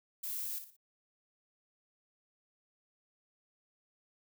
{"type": "noise with echo", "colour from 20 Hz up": "violet", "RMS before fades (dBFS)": -39, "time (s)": [0.23, 0.59], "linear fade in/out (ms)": 10, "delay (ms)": 59, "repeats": 3, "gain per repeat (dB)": -9, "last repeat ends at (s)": 0.767, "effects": []}